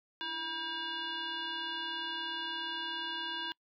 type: tone with frequency modulation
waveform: sine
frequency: 2227 Hz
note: C#7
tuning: 7 cents sharp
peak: -35 dBFS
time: 0.21-3.52 s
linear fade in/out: 0 ms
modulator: 631 Hz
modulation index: 2.5
effects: noise-tail reverb RT60 0.1 s tail -26 dB re dry